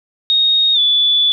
sine tone with pitch glide, 3729 to 3459 Hz, A#7 to A7, 0 to -30 cents, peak -10 dBFS, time 0.3-1.32 s, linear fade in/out 0 ms, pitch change -130 cents, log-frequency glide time 0.74-0.79 s, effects none

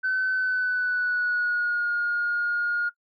sine tone with pitch glide, 1521 to 1427.4 Hz, F#6 to F6, +47 to +37 cents, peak -21 dBFS, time 0.03-2.9 s, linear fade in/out 20 ms, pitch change -110 cents, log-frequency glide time 0.33-1.91 s, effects noise-tail reverb RT60 0.1 s tail -22 dB re dry + tanh soft clip ceiling -18 dBFS

